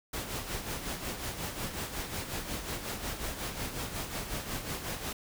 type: noise with tremolo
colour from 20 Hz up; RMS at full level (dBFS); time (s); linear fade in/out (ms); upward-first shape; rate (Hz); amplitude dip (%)
pink; -35; 0.13-5.13; 5; sine; 5.5; 55
effects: none

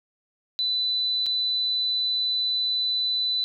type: tone with dropouts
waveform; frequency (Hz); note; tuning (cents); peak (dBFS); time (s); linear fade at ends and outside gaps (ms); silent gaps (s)
sine; 3994; B7; +19; -22; 0.59-3.44; 0; 1.26-1.265
effects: none

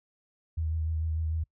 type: tone with vibrato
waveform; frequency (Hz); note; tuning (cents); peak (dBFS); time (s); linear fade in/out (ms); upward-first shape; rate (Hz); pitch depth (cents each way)
sine; 79.8; D#2; +44; -27; 0.57-1.44; 10; triangle; 6.7; 33
effects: noise-tail reverb RT60 0.1 s tail -26 dB re dry

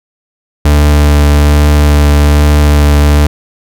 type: tone with vibrato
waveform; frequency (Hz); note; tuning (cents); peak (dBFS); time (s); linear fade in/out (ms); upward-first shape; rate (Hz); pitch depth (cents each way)
40% pulse; 73.42; D2; 0; -3; 0.65-3.27; 5; triangle; 1.2; 13
effects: none

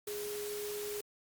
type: tone in noise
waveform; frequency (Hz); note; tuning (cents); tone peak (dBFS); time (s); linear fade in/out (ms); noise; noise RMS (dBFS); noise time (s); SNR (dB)
sine; 415.3; G#4; 0; -38; 0.07-1.01; 5; white; -44; 0.07-1.01; +3
effects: Opus 48 kbps

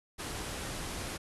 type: low-pass noise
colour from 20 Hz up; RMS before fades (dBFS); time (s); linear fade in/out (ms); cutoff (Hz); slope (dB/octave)
pink; -39; 0.18-1.18; 20; 12000; 96
effects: none

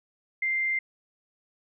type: tone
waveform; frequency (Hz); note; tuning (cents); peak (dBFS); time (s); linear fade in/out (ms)
sine; 2093; C7; 0; -24; 0.42-0.79; 5
effects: none

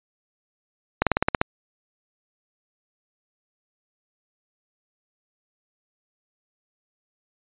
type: slowing click train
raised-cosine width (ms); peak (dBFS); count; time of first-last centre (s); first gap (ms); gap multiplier
0.5; -3; 8; 1.02-1.415; 47; 1.06
effects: resampled to 8000 Hz

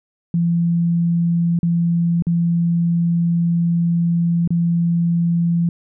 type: tone with dropouts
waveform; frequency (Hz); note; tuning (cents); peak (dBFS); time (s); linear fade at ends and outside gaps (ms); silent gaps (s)
sine; 170; F3; -46; -14; 0.34-5.69; 2; 1.59-1.63 / 2.223-2.268 / 4.476-4.505
effects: none

